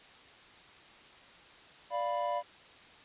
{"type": "chord", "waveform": "triangle", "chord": "B diminished", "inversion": "first", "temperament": "equal", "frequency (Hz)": [587.3, 698.5, 987.8], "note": ["D5", "F5", "B5"], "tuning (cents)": [0, 0, 0], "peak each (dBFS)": -33, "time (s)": [1.9, 2.43], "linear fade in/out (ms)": 50, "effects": ["white hiss -55 dBFS RMS until 3.04 s", "resampled to 8000 Hz"]}